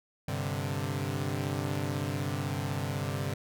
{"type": "chord", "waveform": "sawtooth", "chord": "G suspended fourth", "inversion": "none", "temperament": "equal", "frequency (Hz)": [98, 130.81, 146.83], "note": ["G2", "C3", "D3"], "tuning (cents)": [0, 0, 0], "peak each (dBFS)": -31, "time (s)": [0.28, 3.34], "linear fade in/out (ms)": 5, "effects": []}